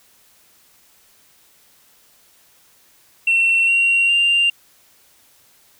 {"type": "tone with pitch steps", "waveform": "sine", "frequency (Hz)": [2711, 2749, 2787], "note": ["E7", "F7", "F7"], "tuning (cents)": [48, -28, -4], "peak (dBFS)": -11, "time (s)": [3.27, 4.5], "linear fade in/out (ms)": 5, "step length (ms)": 410, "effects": ["tanh soft clip ceiling -10 dBFS", "white hiss -54 dBFS RMS until 5.79 s"]}